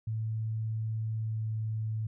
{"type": "tone with pitch glide", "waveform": "sine", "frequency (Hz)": [110.5, 109.74], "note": ["A2", "A2"], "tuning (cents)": [8, -4], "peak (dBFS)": -30, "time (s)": [0.07, 2.07], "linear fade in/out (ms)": 5, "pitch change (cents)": -12, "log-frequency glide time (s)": [1.17, 1.49], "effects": []}